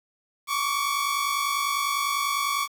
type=tone pair together; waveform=sawtooth; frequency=1108.7 / 1158.7 Hz; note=C#6 / D6; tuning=0 / -24 cents; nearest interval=minor second; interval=76 cents; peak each=-23 dBFS; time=0.47-2.68 s; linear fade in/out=50 ms; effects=8-bit